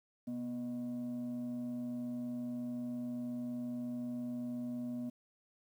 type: tone with frequency modulation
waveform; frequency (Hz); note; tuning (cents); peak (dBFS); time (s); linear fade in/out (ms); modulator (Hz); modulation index
sine; 243.2; B3; -26; -36; 0.27-5.1; 10; 372; 0.36
effects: tanh soft clip ceiling -32 dBFS + 11-bit